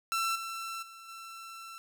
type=tone with level steps; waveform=sawtooth; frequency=1342 Hz; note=E6; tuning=31 cents sharp; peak=-25 / -33 / -44 / -40 dBFS; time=0.12-1.78 s; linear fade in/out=0 ms; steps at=0.35 / 0.82 / 1.08 s; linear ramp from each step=10 ms; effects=none